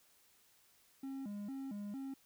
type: tone with vibrato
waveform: triangle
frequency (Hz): 235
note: A#3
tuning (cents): +14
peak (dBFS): -39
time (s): 1.03-2.14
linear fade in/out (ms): 5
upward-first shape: square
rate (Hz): 2.2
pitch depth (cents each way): 240
effects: white hiss -69 dBFS RMS until 2.25 s